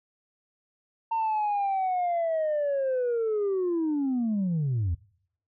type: linear sweep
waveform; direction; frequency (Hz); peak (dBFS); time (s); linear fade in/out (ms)
sine; down; 912 to 77.78; -22; 1.11-4.95; 10
effects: noise-tail reverb RT60 0.7 s tail -26 dB re dry + tanh soft clip ceiling -22 dBFS